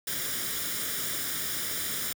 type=noise with comb filter; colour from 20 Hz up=white; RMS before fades=-32 dBFS; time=0.07-2.13 s; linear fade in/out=5 ms; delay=0.57 ms; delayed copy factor=+0.65; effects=high-pass 80 Hz 12 dB/octave